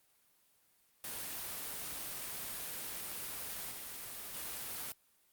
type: noise with level steps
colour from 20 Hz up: white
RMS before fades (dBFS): -42 / -45 / -42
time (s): 1.04-4.92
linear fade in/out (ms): 0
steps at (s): 3.71 / 4.34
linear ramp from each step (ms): 5
effects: white hiss -71 dBFS RMS until 5.32 s + Opus 32 kbps